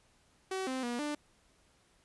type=tone with pitch steps; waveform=sawtooth; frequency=379.5 / 260.1 / 240.5 / 296.1 Hz; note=F#4 / C4 / B3 / D4; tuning=+44 / -10 / -46 / +14 cents; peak=-30 dBFS; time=0.51-1.15 s; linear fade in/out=5 ms; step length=160 ms; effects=pink hiss -68 dBFS RMS until 2.04 s + resampled to 24000 Hz